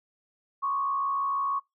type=tone with frequency modulation; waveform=sine; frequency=1108.7 Hz; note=C#6; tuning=in tune; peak=-25 dBFS; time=0.62-1.6 s; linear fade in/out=20 ms; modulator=66.4 Hz; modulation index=0.56; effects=noise-tail reverb RT60 0.2 s tail -26 dB re dry